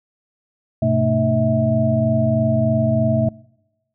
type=tone cluster; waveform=sine; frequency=102 / 125.2 / 222.7 / 299.3 / 645 Hz; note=G#2 / B2 / A3 / D4 / E5; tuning=-31 / +24 / +21 / +33 / -38 cents; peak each=-24 / -19 / -20 / -28 / -19 dBFS; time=0.82-3.29 s; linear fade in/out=5 ms; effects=noise-tail reverb RT60 1.0 s tail -26 dB re dry

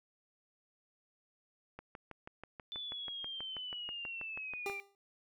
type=click train; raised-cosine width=0.5 ms; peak=-31 dBFS; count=19; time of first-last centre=1.79-4.698 s; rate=6.19 Hz
type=linear sweep; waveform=sine; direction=down; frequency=3520 to 2349 Hz; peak=-40 dBFS; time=2.72-4.8 s; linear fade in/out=0 ms
type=tone with exponential decay; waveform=25% pulse; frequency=398.6 Hz; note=G4; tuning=29 cents sharp; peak=-31 dBFS; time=4.66-4.95 s; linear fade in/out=1 ms; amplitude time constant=61 ms
effects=none

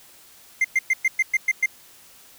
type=tone bursts; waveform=triangle; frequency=2093 Hz; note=C7; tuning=in tune; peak=-14 dBFS; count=8; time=0.61-1.66 s; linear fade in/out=5 ms; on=35 ms; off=110 ms; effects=white hiss -50 dBFS RMS until 2.38 s

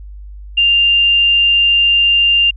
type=tone; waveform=sine; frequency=2794 Hz; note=F7; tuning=in tune; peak=-8 dBFS; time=0.57-2.51 s; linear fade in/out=10 ms; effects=added 50 Hz sine -29 dBFS peak until 2.56 s

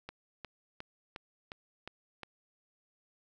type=click train; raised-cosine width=0.3 ms; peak=-26 dBFS; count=7; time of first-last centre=0.09-2.233 s; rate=2.8 Hz; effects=none

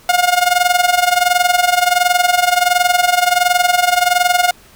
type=tone with amplitude modulation; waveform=sawtooth; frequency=715 Hz; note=F5; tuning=41 cents sharp; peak=-4 dBFS; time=0.09-4.51 s; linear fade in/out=2 ms; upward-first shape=sine; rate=21.4 Hz; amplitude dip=80%; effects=pink hiss -45 dBFS RMS until 4.75 s

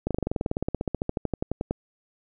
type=slowing click train; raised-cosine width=2 ms; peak=-12 dBFS; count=27; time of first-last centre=0.07-1.71 s; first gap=37 ms; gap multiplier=1.04; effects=none

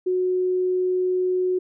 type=tone; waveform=sine; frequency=366.8 Hz; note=F#4; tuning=15 cents flat; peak=-19 dBFS; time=0.06-1.59 s; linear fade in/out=10 ms; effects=none

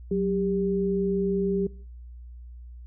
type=tone pair together; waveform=sine; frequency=186.21 / 397.3 Hz; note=F#3 / G4; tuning=+11 / +23 cents; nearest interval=octave + minor second; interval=1312 cents; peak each=-25 dBFS; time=0.11-1.67 s; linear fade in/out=5 ms; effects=noise-tail reverb RT60 0.6 s tail -24 dB re dry + added 60 Hz sine -40 dBFS peak until 2.86 s

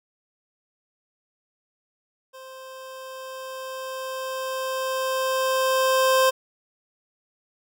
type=tone with level ramp; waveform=25% pulse; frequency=523.3 Hz; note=C5; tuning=in tune; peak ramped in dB=-37 to -12 dBFS; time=2.33-6.31 s; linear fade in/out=20 ms; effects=none

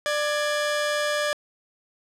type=tone pair together; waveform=sawtooth; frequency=593 / 1675.5 Hz; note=D5 / G#6; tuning=+17 / +15 cents; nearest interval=octave + tritone; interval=1798 cents; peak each=-20 / -25 dBFS; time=0.06-1.33 s; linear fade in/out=0 ms; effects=low-pass 9000 Hz 12 dB/octave

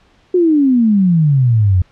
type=exponential sweep; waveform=sine; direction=down; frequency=370 to 87.31 Hz; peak=-8 dBFS; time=0.34-1.82 s; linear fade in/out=5 ms; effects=pink hiss -52 dBFS RMS until 1.91 s + low-pass 4000 Hz 12 dB/octave

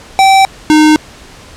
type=tone pair in turn; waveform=square; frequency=774 / 307.2 Hz; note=G5 / D#4; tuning=-22 / -22 cents; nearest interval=octave + major third; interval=1600 cents; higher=first; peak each=-4 dBFS; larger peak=neither; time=0.19-0.45 / 0.7-0.96 s; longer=neither; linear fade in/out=0 ms; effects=pink hiss -35 dBFS RMS until 1.56 s + low-pass 8000 Hz 12 dB/octave

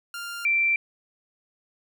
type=tone pair in turn; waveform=sawtooth / sine; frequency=1397 / 2349 Hz; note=F6 / D7; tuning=0 / 0 cents; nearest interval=major sixth; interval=900 cents; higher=second; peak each=-29 / -19 dBFS; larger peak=second; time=0.14-0.45 / 0.45-0.76 s; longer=neither; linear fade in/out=2 ms; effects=none

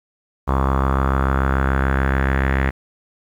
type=tone with low-pass filter sweep; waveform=sawtooth; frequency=66.9 Hz; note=C2; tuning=39 cents sharp; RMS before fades=-18 dBFS; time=0.47-2.71 s; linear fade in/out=20 ms; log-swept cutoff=1100 to 1900 Hz; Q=4.2; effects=8-bit

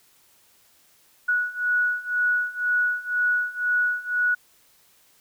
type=beating tone pair; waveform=sine; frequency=1465 / 1467 Hz; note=F#6 / F#6; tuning=-18 / -15 cents; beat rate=2 Hz; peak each=-25 / -23 dBFS; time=1.28-4.35 s; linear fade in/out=10 ms; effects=white hiss -59 dBFS RMS until 5.2 s

